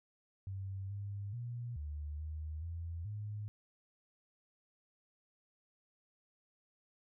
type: tone with pitch steps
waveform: sine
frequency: 96.6 / 100.7 / 119.8 / 74.4 / 77.5 / 84 / 104.9 Hz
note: G2 / G2 / A#2 / D2 / D#2 / E2 / G#2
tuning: -25 / +47 / +48 / +23 / -6 / +33 / +18 cents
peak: -39 dBFS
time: 0.47-3.48 s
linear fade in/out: 0 ms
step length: 430 ms
effects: none